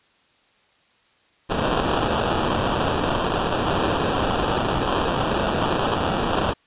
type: noise with sample-and-hold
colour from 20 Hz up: white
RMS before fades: -22 dBFS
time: 1.49-6.54 s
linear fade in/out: 20 ms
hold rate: 2100 Hz
effects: white hiss -60 dBFS RMS until 6.66 s + resampled to 8000 Hz